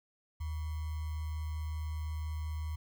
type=tone with sample-and-hold; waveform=sine; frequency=77.78 Hz; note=D#2; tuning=in tune; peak=-34 dBFS; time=0.4-2.76 s; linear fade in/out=10 ms; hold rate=1050 Hz; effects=none